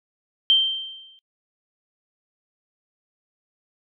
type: tone with exponential decay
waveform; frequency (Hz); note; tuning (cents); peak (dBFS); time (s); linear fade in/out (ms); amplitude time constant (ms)
sine; 3136; G7; 0; -11; 0.5-1.19; 0; 150
effects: noise-tail reverb RT60 0.1 s tail -24 dB re dry